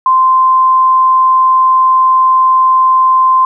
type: tone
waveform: sine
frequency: 1040 Hz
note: C6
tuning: 11 cents flat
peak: -5 dBFS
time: 0.06-3.45 s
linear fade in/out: 2 ms
effects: none